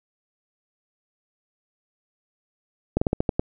slowing click train, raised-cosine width 2 ms, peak -7 dBFS, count 7, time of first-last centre 2.97-3.395 s, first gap 45 ms, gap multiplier 1.18, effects none

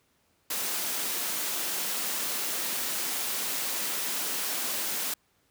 white high-pass noise, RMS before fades -31 dBFS, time 0.5-5.14 s, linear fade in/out 5 ms, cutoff 180 Hz, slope 24 dB/octave, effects pink hiss -69 dBFS RMS until 5.5 s + high-pass 60 Hz 12 dB/octave

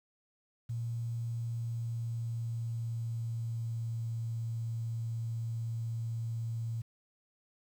sine tone with pitch glide, 116.5 to 114.5 Hz, A#2 to A#2, -1 to -31 cents, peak -33 dBFS, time 0.69-6.82 s, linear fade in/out 10 ms, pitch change -30 cents, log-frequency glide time 1.12-4.13 s, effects 10-bit

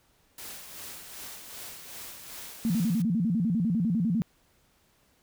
white noise with tremolo, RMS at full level -41 dBFS, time 0.38-3.02 s, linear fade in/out 2 ms, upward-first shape sine, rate 2.6 Hz, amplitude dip 45%
sine tone with vibrato, 197.5 Hz, G3, 13 cents sharp, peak -23 dBFS, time 2.65-4.22 s, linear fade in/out 0 ms, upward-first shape square, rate 10 Hz, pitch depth 250 cents each way
effects pink hiss -66 dBFS RMS until 5.22 s

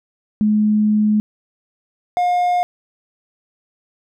sine / triangle tone pair in turn, 212.1 / 713.4 Hz, G#3 / F5, +37 / +37 cents, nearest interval octave + major sixth, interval 2100 cents, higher second, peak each -12 / -12 dBFS, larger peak neither, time 0.41-1.2 / 2.17-2.63 s, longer first, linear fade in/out 0 ms, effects none

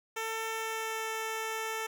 10% pulse tone with pitch glide, 446.8 to 443.2 Hz, A4 to A4, +27 to +13 cents, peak -25 dBFS, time 0.16-1.87 s, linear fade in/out 10 ms, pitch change -14 cents, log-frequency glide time 0.49-1.09 s, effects none

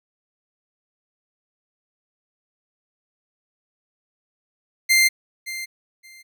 sawtooth tone with echo, 2093 Hz, C7, in tune, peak -10 dBFS, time 4.89-5.09 s, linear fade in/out 20 ms, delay 570 ms, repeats 2, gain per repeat -15 dB, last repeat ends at 6.23 s, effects none

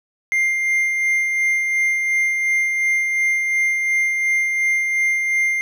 triangle tone with tremolo, 2100 Hz, C7, 6 cents sharp, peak -13 dBFS, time 0.32-5.61 s, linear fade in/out 0 ms, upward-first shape sine, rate 2.8 Hz, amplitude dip 35%, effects none

